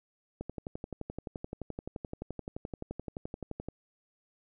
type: click train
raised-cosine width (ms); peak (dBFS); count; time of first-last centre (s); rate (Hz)
2; -24; 39; 0.41-3.686; 11.6
effects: none